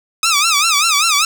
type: tone with vibrato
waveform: 10% pulse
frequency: 1244.5 Hz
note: D#6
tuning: in tune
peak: -3 dBFS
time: 0.23-1.25 s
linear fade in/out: 2 ms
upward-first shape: sine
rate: 5.1 Hz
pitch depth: 160 cents each way
effects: none